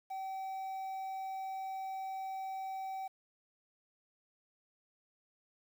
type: tone with quantisation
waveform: triangle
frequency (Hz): 767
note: G5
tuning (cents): -38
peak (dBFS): -36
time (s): 0.1-3.08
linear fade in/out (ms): 10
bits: 10
effects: none